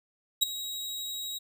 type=tone with ADSR envelope; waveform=sawtooth; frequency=3822 Hz; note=A#7; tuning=43 cents sharp; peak=-15 dBFS; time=0.41-1.39 s; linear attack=19 ms; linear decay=11 ms; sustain=-16 dB; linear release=16 ms; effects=none